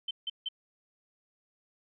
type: tone bursts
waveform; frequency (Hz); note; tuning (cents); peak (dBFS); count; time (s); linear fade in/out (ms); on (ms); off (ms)
sine; 3086; G7; -28; -31; 3; 0.08-0.487; 5; 29; 160
effects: none